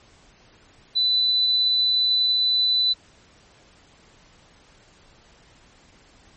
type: tone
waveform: sine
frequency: 3992 Hz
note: B7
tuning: 18 cents sharp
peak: -17 dBFS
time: 0.95-2.94 s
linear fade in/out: 20 ms
effects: pink hiss -54 dBFS RMS until 6.36 s + MP3 32 kbps